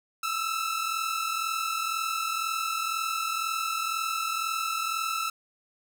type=tone pair together; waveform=sawtooth; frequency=1300 / 1342 Hz; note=E6 / E6; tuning=-24 / +31 cents; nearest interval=minor second; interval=55 cents; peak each=-27 dBFS; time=0.23-5.3 s; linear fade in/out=5 ms; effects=none